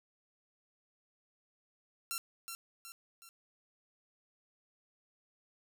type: tone with echo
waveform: 5% pulse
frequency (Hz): 1361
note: F6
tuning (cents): -45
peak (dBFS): -24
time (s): 2.11-2.18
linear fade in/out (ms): 0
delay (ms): 370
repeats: 3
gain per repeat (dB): -6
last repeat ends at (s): 3.29
effects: none